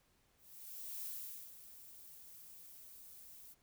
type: noise with ADSR envelope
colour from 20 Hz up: violet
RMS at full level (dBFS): -44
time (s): 0.37-3.55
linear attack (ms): 690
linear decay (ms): 460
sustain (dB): -12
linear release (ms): 30
effects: pink hiss -74 dBFS RMS until 3.62 s